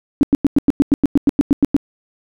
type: tone bursts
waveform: sine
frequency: 282.5 Hz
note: C#4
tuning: 33 cents sharp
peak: -7 dBFS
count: 14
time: 0.21-1.765 s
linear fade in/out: 0 ms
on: 21 ms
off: 97 ms
effects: none